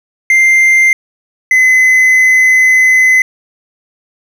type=tone pair in turn; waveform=triangle; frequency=2093 / 2033 Hz; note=C7 / B6; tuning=0 / +50 cents; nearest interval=minor second; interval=50 cents; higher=first; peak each=-3 dBFS; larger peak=neither; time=0.3-0.93 / 1.51-3.22 s; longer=second; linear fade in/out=2 ms; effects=none